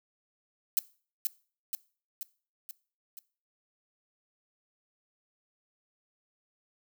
violet noise with echo, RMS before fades -25 dBFS, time 0.77-0.79 s, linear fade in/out 0 ms, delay 480 ms, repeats 5, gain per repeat -4 dB, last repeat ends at 3.19 s, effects noise-tail reverb RT60 0.4 s tail -21 dB re dry

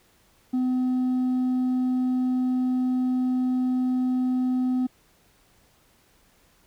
triangle tone with hard clipping, 253.9 Hz, B3, 48 cents sharp, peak -20 dBFS, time 0.53-4.87 s, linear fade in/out 10 ms, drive 1 dB, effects pink hiss -61 dBFS RMS until 6.66 s

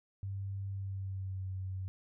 sine tone with pitch glide, 98 to 94.33 Hz, G2 to F#2, 0 to +34 cents, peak -36 dBFS, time 0.23-1.88 s, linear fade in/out 0 ms, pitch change -66 cents, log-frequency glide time 0.7-1.47 s, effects none

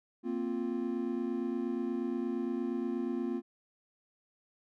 triangle chord, Bb suspended second, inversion none, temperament equal, 233.1 / 261.6 / 349.2 Hz, Bb3 / C4 / F4, 0 / 0 / 0 cents, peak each -34 dBFS, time 0.23-3.42 s, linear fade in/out 50 ms, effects none

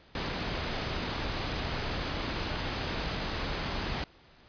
pink noise, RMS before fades -33 dBFS, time 0.15-4.04 s, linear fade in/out 2 ms, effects pink hiss -58 dBFS RMS until 4.48 s + resampled to 11025 Hz

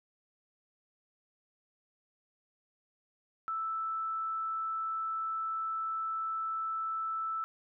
sine tone, 1318.5 Hz, E6, in tune, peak -32 dBFS, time 3.48-7.44 s, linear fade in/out 0 ms, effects none

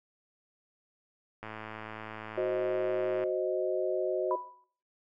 click train, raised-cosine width 0.5 ms, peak -26 dBFS, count 198, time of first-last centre 1.43-3.237 s, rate 109 Hz
sine chord, C diminished, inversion second, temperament equal, 370 / 523.3 / 622.3 Hz, Gb4 / C5 / Eb5, 0 / 0 / 0 cents, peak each -30 / -34 / -32 dBFS, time 2.37-4.36 s, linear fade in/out 10 ms
sine tone with exponential decay, 987.8 Hz, B5, in tune, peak -27 dBFS, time 4.31-4.64 s, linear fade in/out 1 ms, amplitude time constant 70 ms
effects noise-tail reverb RT60 0.5 s tail -18 dB re dry

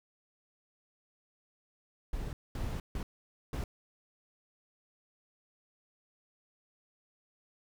brown noise bursts at uneven times, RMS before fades -36 dBFS, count 4, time 2.13-2.33 / 2.55-2.8 / 2.95-3.03 / 3.53-3.64 s, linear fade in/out 2 ms, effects none

